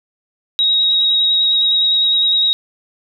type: tone with vibrato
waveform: sine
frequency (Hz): 3800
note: A#7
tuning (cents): +33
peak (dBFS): -11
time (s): 0.59-2.53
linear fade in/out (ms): 0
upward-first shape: square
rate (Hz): 9.8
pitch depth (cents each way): 10
effects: none